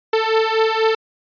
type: beating tone pair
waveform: sawtooth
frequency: 441.4 / 445.5 Hz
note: A4 / A4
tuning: +5 / +22 cents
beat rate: 4.1 Hz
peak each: -14 dBFS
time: 0.13-0.95 s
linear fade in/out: 5 ms
effects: resampled to 11025 Hz